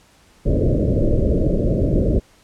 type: low-pass noise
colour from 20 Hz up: pink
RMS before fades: -17 dBFS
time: 0.45-2.2 s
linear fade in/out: 20 ms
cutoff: 610 Hz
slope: 96 dB/octave
effects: pink hiss -53 dBFS RMS until 2.43 s + low-pass 10000 Hz 12 dB/octave